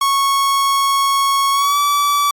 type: tone with pitch glide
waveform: 45% pulse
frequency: 1103 to 1151.8 Hz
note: C#6 to D6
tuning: -9 to -34 cents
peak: -13 dBFS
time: 0.01-2.31 s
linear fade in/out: 5 ms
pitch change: +75 cents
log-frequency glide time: 1.52-1.78 s
effects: AAC 64 kbps